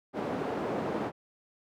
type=band-pass noise; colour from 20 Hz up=white; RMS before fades=-33 dBFS; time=0.13-1.12 s; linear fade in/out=50 ms; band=180 to 580 Hz; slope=12 dB/octave; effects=none